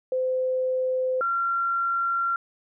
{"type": "tone pair in turn", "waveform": "sine", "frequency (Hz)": [514, 1372.2], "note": ["C5", "F6"], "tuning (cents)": [-31, -31], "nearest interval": "octave + perfect fourth", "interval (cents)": 1700, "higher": "second", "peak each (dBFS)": -22, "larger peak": "neither", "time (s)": [[0.12, 1.21], [1.21, 2.36]], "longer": "second", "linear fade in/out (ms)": 2, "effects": []}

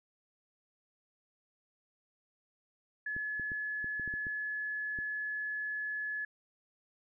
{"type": "tone", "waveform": "sine", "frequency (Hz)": 1708, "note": "G#6", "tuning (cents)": 48, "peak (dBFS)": -34, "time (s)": [3.06, 6.25], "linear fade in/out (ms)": 5}
{"type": "clicks", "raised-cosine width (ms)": 3, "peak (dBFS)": -33, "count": 9, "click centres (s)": [3.165, 3.397, 3.518, 3.844, 3.997, 4.077, 4.139, 4.268, 4.988]}
{"effects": []}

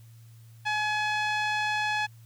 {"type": "tone with low-pass filter", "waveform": "5% pulse", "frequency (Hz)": 847, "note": "G#5", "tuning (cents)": 34, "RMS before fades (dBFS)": -28, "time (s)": [0.65, 2.07], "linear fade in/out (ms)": 20, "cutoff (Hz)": 2100, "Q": 0.86, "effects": ["added 114 Hz sine -48 dBFS peak until 2.25 s", "white hiss -63 dBFS RMS until 2.25 s"]}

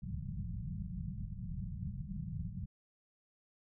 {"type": "low-pass noise", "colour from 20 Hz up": "white", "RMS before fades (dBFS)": -41, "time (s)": [0.02, 2.66], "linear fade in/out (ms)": 10, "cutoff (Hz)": 200, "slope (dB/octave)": 96, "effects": []}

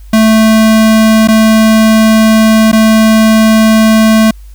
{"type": "tone with dropouts", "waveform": "square", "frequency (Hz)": 220, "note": "A3", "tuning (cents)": 0, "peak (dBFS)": -4, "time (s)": [0.13, 4.31], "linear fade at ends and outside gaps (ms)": 5, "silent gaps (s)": [[1.275, 1.284], [2.717, 2.728]], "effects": ["added 50 Hz sine -28 dBFS peak until 4.54 s", "white hiss -48 dBFS RMS until 4.54 s"]}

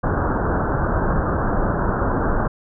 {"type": "low-pass noise", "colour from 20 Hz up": "pink", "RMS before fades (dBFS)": -20, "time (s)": [0.03, 2.48], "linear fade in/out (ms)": 10, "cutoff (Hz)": 1600, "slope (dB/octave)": 96, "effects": []}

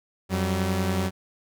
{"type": "tone pair together", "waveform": "sawtooth", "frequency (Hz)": [90.1, 190.92], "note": ["F#2", "G3"], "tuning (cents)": [-45, -45], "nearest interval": "octave + minor second", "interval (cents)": 1300, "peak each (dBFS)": -22, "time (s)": [0.29, 1.11], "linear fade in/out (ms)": 50, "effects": []}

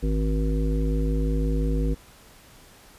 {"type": "harmonic tone", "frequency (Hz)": 52.8, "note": "G#1", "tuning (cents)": 29, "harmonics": [1, 3, 5, 7, 9], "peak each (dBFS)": [-22, -29, -30, -36, -34], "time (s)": [0.02, 1.95], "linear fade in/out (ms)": 20, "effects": ["pink hiss -51 dBFS RMS until 2.98 s", "resampled to 32000 Hz"]}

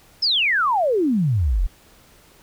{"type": "exponential sweep", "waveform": "sine", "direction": "down", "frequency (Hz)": [5360, 36.69], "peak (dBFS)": -16, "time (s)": [0.22, 1.67], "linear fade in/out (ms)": 10, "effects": ["pink hiss -52 dBFS RMS until 2.42 s"]}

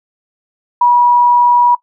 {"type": "tone", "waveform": "sine", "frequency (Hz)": 968, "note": "B5", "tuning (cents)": -35, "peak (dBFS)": -6, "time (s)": [0.81, 1.75], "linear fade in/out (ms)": 5, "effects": ["noise-tail reverb RT60 0.1 s tail -20 dB re dry"]}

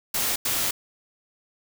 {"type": "noise bursts at uneven times", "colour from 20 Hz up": "white", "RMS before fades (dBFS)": -25, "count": 2, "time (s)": [[0.14, 0.36], [0.45, 0.71]], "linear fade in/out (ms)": 5, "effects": []}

